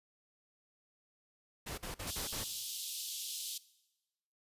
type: noise bursts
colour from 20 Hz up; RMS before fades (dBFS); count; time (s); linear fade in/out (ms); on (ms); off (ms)
pink; -42; 5; 1.66-2.44; 10; 120; 45
type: high-pass noise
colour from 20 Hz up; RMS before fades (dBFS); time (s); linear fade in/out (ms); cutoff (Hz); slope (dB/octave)
pink; -41; 2.07-3.58; 5; 3100; 48
effects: noise-tail reverb RT60 1.0 s tail -19 dB re dry + resampled to 32000 Hz